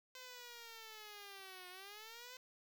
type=linear two-way sweep; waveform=5% pulse; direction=down then up; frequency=514 to 359.3 to 514 Hz; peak=-40 dBFS; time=0.15-2.37 s; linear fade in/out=2 ms; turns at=1.69 s; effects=11-bit